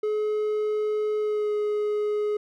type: tone with pitch glide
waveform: triangle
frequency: 425.3 to 419.4 Hz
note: G#4 to G#4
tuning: +41 to +17 cents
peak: -21 dBFS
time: 0.03-2.37 s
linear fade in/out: 5 ms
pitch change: -24 cents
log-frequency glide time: 1.19-1.53 s
effects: none